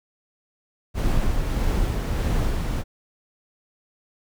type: noise with tremolo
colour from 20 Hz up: brown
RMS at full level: -21 dBFS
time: 0.94-2.84 s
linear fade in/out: 50 ms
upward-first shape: sine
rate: 1.6 Hz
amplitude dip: 30%
effects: none